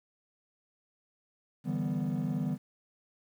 triangle chord, E minor seventh, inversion third, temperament equal, 146.83 / 164.81 / 196 / 246.9 Hz, D3 / E3 / G3 / B3, 0 / 0 / 0 / 0 cents, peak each -32 dBFS, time 1.64-2.58 s, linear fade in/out 50 ms, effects tanh soft clip ceiling -23 dBFS + 10-bit

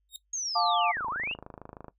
sawtooth tone with exponential growth, 3729 Hz, A#7, in tune, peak -31 dBFS, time 0.09-0.16 s, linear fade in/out 1 ms, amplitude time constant 15 ms
sine linear two-way sweep, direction down then up, 6645 to 850 to 2922 Hz, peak -30 dBFS, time 0.33-1.34 s, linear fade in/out 5 ms, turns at 1.08 s
sine chord, D minor, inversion first, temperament just, 704.8 / 881 / 1174.7 Hz, F5 / A5 / D6, +16 / +2 / 0 cents, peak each -28 / -28 / -27 dBFS, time 0.55-0.92 s, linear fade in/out 10 ms
click train, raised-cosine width 1 ms, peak -28 dBFS, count 25, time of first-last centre 0.97-1.883 s, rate 26.3 Hz
effects noise-tail reverb RT60 0.1 s tail -17 dB re dry + added 50 Hz sine -70 dBFS peak until 1.98 s

